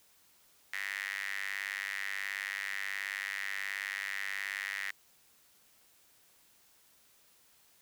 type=tone with high-pass filter; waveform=sawtooth; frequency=98.6 Hz; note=G2; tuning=11 cents sharp; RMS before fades=-38 dBFS; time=0.73-4.91 s; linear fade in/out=5 ms; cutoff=1900 Hz; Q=7.5; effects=white hiss -65 dBFS RMS until 7.81 s